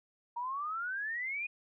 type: exponential sweep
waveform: sine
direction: up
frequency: 933 to 2489 Hz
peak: -34 dBFS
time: 0.36-1.47 s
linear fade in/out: 10 ms
effects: none